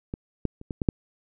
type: clicks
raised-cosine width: 3 ms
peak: -18 / -11 / -28 / -18 / -13 / -6 dBFS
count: 6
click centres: 0.139 / 0.453 / 0.614 / 0.708 / 0.818 / 0.888 s
effects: none